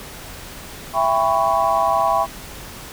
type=chord; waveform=sine; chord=C# half-diminished seventh; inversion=first; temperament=just; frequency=665.2 / 798.3 / 997.9 / 1108.7 Hz; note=E5 / G5 / B5 / C#6; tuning=+16 / +31 / +18 / 0 cents; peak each=-20 / -20 / -21 / -21 dBFS; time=0.93-2.27 s; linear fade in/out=50 ms; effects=pink hiss -36 dBFS RMS until 2.92 s